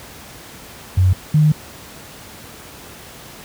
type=tone pair in turn; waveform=sine; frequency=92.6 / 152.54 Hz; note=F#2 / D#3; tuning=+2 / -34 cents; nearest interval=major sixth; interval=864 cents; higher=second; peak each=-9 dBFS; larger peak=neither; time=0.97-1.13 / 1.34-1.52 s; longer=second; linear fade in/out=5 ms; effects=pink hiss -38 dBFS RMS until 3.44 s + high-pass 60 Hz 12 dB/octave